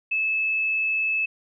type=tone; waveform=sine; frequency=2608 Hz; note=E7; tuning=19 cents flat; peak=-21 dBFS; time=0.11-1.26 s; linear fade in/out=10 ms; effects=none